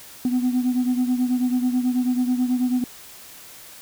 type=beating tone pair; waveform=sine; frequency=248.3 / 257.5 Hz; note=B3 / C4; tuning=+9 / -28 cents; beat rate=9.2 Hz; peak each=-18 / -23 dBFS; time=0.25-2.84 s; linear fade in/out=2 ms; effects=tanh soft clip ceiling -15 dBFS + white hiss -43 dBFS RMS until 3.81 s